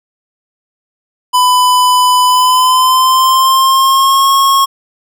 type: tone with pitch glide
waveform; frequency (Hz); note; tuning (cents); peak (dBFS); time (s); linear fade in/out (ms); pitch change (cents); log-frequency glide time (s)
square; 1000 to 1090.5; B5 to C#6; +21 to -29; -7; 1.33-4.66; 20; +150; 2.26-4.3
effects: none